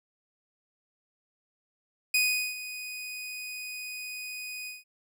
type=tone with ADSR envelope; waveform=sawtooth; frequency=2489 Hz; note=D#7; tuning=in tune; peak=-18 dBFS; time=2.14-4.84 s; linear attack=5 ms; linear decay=400 ms; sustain=-15 dB; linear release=170 ms; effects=none